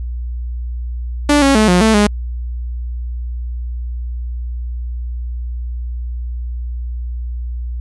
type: tone with pitch steps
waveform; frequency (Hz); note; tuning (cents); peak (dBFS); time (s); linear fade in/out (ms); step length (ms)
sawtooth; 291.9 / 275 / 216 / 178.9 / 220.9 / 207.1; D4 / C#4 / A3 / F3 / A3 / G#3; -10 / -14 / -32 / +42 / +7 / -5; -5; 1.29-2.07; 5; 130
effects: added 60 Hz sine -20 dBFS peak until 7.8 s + resampled to 24000 Hz